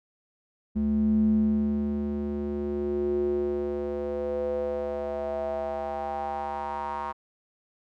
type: tone with band-pass filter sweep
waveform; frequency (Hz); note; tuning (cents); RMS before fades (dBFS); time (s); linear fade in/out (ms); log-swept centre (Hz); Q
square; 72.1; D2; -31; -28; 0.75-7.13; 20; 190 to 1000; 6
effects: none